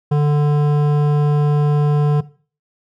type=tone with hard clipping; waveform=sine; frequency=147.3 Hz; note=D3; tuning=6 cents sharp; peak=-14 dBFS; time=0.11-2.21 s; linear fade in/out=10 ms; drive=13 dB; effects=noise-tail reverb RT60 0.4 s tail -18 dB re dry